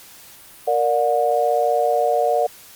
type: chord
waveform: sine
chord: Bb augmented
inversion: none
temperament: equal with one note detuned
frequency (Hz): 466.2 / 587.3 / 722.7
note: Bb4 / D5 / F#5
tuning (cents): 0 / 0 / -41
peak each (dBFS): -21 / -20 / -19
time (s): 0.67-2.47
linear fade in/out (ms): 10
effects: white hiss -44 dBFS RMS until 2.75 s + Opus 48 kbps